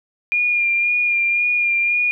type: tone with vibrato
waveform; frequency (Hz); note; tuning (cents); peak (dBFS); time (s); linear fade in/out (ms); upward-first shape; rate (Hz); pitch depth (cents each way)
sine; 2414; D7; +47; -15; 0.32-2.11; 0; sine; 1.9; 22
effects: none